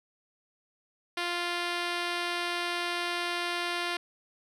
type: tone with low-pass filter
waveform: 5% pulse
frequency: 348.9 Hz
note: F4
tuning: 2 cents flat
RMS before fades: -32 dBFS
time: 1.17-3.97 s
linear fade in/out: 5 ms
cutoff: 8100 Hz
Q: 0.52
effects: none

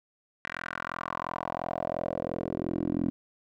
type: tone with band-pass filter sweep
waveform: 10% pulse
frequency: 42.9 Hz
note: F1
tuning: 30 cents flat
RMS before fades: -33 dBFS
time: 0.45-3.1 s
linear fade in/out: 0 ms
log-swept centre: 1800 to 270 Hz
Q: 3.4
effects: none

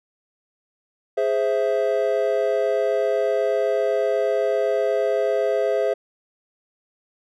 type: chord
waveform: triangle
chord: Ab augmented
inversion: none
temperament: equal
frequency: 415.3 / 523.3 / 659.3 Hz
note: Ab4 / C5 / E5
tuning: 0 / 0 / 0 cents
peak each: -21 dBFS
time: 1.17-5.94 s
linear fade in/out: 10 ms
effects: none

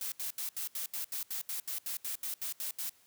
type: noise bursts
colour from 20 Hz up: blue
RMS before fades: -37 dBFS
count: 16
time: 0.01-2.895 s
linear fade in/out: 2 ms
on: 110 ms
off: 75 ms
effects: white hiss -65 dBFS RMS until 3.06 s + high-pass 60 Hz 12 dB/octave

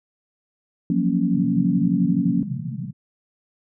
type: chord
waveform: sine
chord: Gb major seventh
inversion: third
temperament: equal with one note detuned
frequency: 173.41 / 185 / 233.1 / 277.2 Hz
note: F3 / Gb3 / Bb3 / Db4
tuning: -12 / 0 / 0 / 0 cents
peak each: -23 dBFS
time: 0.9-2.43 s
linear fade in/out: 2 ms
type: band-pass noise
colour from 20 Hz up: pink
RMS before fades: -29 dBFS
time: 1.31-2.93 s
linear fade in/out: 50 ms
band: 120 to 220 Hz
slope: 96 dB/octave
effects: none

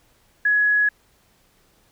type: tone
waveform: sine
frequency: 1681 Hz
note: G#6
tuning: 20 cents sharp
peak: -15 dBFS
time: 0.45-0.89 s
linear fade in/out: 5 ms
effects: pink hiss -60 dBFS RMS until 1.91 s

